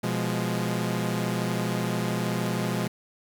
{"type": "chord", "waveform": "sawtooth", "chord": "F diminished", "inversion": "second", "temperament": "equal", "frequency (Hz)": [123.47, 174.61, 207.7], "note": ["Cb3", "F3", "Ab3"], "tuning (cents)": [0, 0, 0], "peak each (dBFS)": -26, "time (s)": [0.03, 2.88], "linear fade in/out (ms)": 10, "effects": ["9-bit"]}